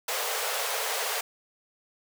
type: high-pass noise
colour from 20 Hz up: pink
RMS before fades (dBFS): -30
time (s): 0.08-1.21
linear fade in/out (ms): 5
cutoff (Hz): 430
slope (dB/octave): 96
effects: none